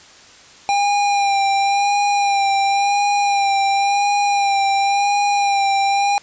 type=tone with vibrato; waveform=square; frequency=802 Hz; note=G5; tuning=39 cents sharp; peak=-15 dBFS; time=0.69-6.18 s; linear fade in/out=0 ms; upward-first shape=sine; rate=0.94 Hz; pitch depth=27 cents each way; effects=white hiss -44 dBFS RMS until 6.22 s + resampled to 16000 Hz